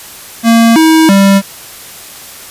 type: tone with pitch steps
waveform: square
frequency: 229.6 / 319.7 / 196.6 Hz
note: A#3 / D#4 / G3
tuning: -26 / +47 / +5 cents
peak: -4 dBFS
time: 0.43-1.42 s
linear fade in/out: 50 ms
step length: 330 ms
effects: white hiss -30 dBFS RMS until 2.5 s + resampled to 32000 Hz